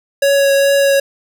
square tone with vibrato, 556 Hz, C#5, 5 cents sharp, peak -10 dBFS, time 0.22-1 s, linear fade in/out 5 ms, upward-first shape triangle, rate 2.4 Hz, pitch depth 12 cents each way, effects none

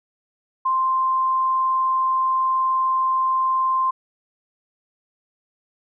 sine tone, 1046.5 Hz, C6, in tune, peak -17 dBFS, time 0.65-3.91 s, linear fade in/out 10 ms, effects none

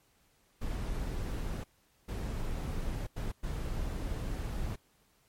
brown noise bursts at uneven times, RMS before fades -35 dBFS, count 4, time 0.61-1.64 / 2.08-3.07 / 3.16-3.32 / 3.43-4.76 s, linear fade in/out 10 ms, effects pink hiss -69 dBFS RMS until 5.28 s + MP3 64 kbps

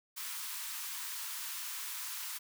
white high-pass noise, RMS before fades -41 dBFS, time 0.16-2.39 s, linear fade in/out 20 ms, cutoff 890 Hz, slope 96 dB/octave, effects none

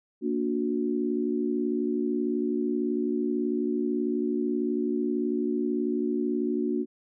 sine chord, Bb augmented, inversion none, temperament just, 233.1 / 291.4 / 364.2 Hz, Bb3 / D4 / F#4, 0 / -13 / -27 cents, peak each -29 dBFS, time 0.21-6.86 s, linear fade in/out 50 ms, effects none

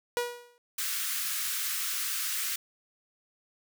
sawtooth tone with exponential decay, 482.9 Hz, B4, 39 cents flat, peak -21 dBFS, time 0.17-0.58 s, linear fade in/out 0 ms, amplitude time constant 89 ms
white high-pass noise, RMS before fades -32 dBFS, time 0.78-2.56 s, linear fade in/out 5 ms, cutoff 1200 Hz, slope 48 dB/octave
effects none

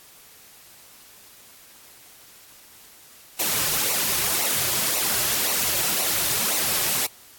white noise with flanger, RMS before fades -23 dBFS, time 3.39-7.07 s, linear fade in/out 10 ms, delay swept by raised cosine 0.59 to 4.39 ms, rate 1.9 Hz, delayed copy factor -0.65, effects white hiss -49 dBFS RMS until 7.38 s + AAC 64 kbps

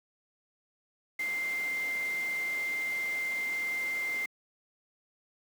sine tone in noise, 2093 Hz, C7, in tune, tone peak -30 dBFS, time 1.19-4.26 s, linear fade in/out 5 ms, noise pink, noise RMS -44 dBFS, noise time 1.19-4.26 s, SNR +11 dB, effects high-pass 300 Hz 12 dB/octave

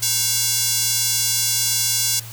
square tone with high-pass filter, 310.6 Hz, D#4, 3 cents flat, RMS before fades -20 dBFS, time 0.02-2.2 s, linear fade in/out 10 ms, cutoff 5600 Hz, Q 1.2, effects added 114 Hz sine -35 dBFS peak until 2.32 s + white hiss -39 dBFS RMS until 2.32 s

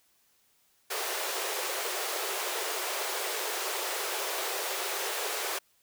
pink high-pass noise, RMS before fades -33 dBFS, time 0.9-5.59 s, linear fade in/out 10 ms, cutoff 360 Hz, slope 96 dB/octave, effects white hiss -68 dBFS RMS until 5.82 s

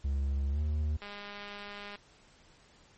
triangle tone with pitch glide, 69.3 to 75.57 Hz, C#2 to D#2, 0 to -50 cents, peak -26 dBFS, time 0.04-0.97 s, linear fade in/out 10 ms, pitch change +150 cents, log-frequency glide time 0.51-0.6 s
click train, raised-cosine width 0.3 ms, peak -28 dBFS, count 192, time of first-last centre 1.02-1.956 s, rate 204 Hz
effects pink hiss -61 dBFS RMS until 2.97 s + MP3 32 kbps

